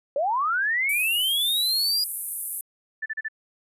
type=linear sweep; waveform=sine; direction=up; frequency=532 to 4909 Hz; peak=-21 dBFS; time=0.16-2.04 s; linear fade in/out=2 ms
type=band-pass noise; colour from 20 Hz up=white; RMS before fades=-32 dBFS; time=0.89-2.61 s; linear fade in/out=2 ms; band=9500 to 13000 Hz; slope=48 dB/octave
type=tone bursts; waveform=sine; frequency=1760 Hz; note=A6; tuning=in tune; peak=-26 dBFS; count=4; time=3.02-3.285 s; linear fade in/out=10 ms; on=40 ms; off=35 ms
effects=resampled to 32000 Hz